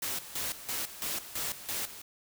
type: noise with tremolo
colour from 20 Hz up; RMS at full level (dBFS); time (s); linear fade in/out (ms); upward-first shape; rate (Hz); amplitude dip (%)
white; -34; 0.02-2.02; 5; square; 3; 75
effects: none